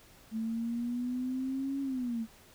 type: exponential two-way sweep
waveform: sine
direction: up then down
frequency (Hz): 220 to 277.2 to 220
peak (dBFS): -31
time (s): 0.31-2.27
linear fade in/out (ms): 50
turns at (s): 1.81
effects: pink hiss -58 dBFS RMS until 2.54 s